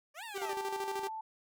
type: exponential two-way sweep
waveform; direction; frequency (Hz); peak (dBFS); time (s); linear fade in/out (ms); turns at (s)
15% pulse; up then down; 554.4 to 950 to 554.4; -36; 0.14-0.56; 50; 0.24
type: tone with tremolo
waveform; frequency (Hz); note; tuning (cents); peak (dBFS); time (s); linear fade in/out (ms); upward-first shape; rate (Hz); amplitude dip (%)
sawtooth; 392.3; G4; +1; -31; 0.34-1.09; 20; square; 13; 55
type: tone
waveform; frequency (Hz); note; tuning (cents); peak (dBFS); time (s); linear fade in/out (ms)
sine; 880; A5; 0; -38; 0.42-1.21; 5
effects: none